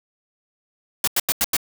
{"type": "noise bursts", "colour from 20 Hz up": "white", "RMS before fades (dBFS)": -19, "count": 5, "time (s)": [1.04, 1.567], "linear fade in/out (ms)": 2, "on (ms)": 35, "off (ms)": 88, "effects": []}